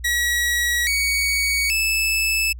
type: tone with pitch steps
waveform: sawtooth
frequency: 1919 / 2243 / 2621 Hz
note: A#6 / C#7 / E7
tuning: +50 / +20 / -11 cents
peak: -15 dBFS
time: 0.04-2.53 s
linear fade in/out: 10 ms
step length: 830 ms
effects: added 60 Hz sine -32 dBFS peak until 2.59 s